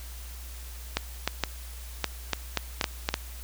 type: clicks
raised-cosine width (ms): 0.2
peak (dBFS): -7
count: 10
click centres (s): 0.97 / 1.276 / 1.437 / 2.043 / 2.333 / 2.573 / 2.812 / 2.842 / 3.089 / 3.141
effects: added 60 Hz sine -39 dBFS peak until 3.43 s + white hiss -47 dBFS RMS until 3.43 s